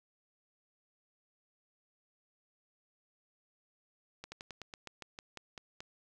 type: slowing click train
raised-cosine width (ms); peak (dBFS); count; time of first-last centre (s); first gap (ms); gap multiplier
0.2; -27; 12; 4.24-5.805; 80; 1.11
effects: none